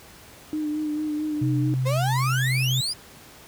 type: tone with vibrato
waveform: sine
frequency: 303.4 Hz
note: D#4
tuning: 44 cents flat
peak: -24 dBFS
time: 0.53-1.74 s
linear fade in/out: 0 ms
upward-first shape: sine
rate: 4.5 Hz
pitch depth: 25 cents each way
type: tone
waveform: sine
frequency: 129.3 Hz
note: C3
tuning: 20 cents flat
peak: -21 dBFS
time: 1.41-2.81 s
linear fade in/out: 10 ms
type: exponential sweep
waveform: 35% pulse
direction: up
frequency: 500 to 5130 Hz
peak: -23 dBFS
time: 1.85-2.94 s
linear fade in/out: 20 ms
effects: pink hiss -47 dBFS RMS until 3.47 s + high-pass 60 Hz 12 dB/octave